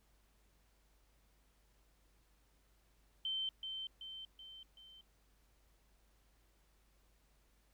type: tone with echo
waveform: sine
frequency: 3100 Hz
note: G7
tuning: 20 cents flat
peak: -36 dBFS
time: 3.25-3.49 s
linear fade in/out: 2 ms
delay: 380 ms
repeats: 4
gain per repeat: -5 dB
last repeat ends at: 5.01 s
effects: added 50 Hz sine -70 dBFS peak until 7.73 s + pink hiss -75 dBFS RMS until 7.73 s